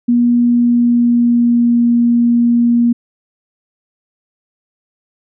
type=tone with pitch glide; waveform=sine; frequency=240.1 to 237.2 Hz; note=B3 to A#3; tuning=-49 to +30 cents; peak=-8 dBFS; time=0.08-2.93 s; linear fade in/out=10 ms; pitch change=-21 cents; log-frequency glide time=0.46-1.81 s; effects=none